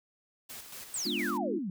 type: noise with tremolo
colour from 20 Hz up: white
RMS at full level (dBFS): -44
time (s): 0.49-1.38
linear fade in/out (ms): 10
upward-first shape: square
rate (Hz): 4.3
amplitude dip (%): 45
type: exponential sweep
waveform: sine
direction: down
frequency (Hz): 8680 to 170.9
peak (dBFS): -32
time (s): 0.94-1.7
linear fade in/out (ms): 2
type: chord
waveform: sine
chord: G# diminished seventh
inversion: none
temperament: equal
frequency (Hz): 207.7 / 246.9 / 293.7 / 349.2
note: G#3 / B3 / D4 / F4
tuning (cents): 0 / 0 / 0 / 0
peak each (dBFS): -37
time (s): 1.05-1.59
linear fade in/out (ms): 10
effects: none